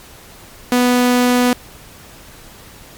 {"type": "tone", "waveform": "sawtooth", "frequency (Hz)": 246.9, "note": "B3", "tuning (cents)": 0, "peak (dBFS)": -7, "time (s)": [0.72, 1.53], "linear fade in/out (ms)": 2, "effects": ["pink hiss -40 dBFS RMS until 2.97 s", "MP3 96 kbps"]}